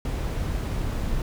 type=noise; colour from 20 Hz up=brown; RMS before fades=-27 dBFS; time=0.05-1.22 s; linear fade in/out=2 ms; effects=none